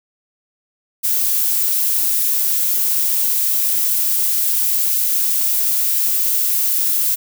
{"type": "noise", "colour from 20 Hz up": "violet", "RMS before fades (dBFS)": -17, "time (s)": [1.03, 7.16], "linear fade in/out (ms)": 20, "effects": []}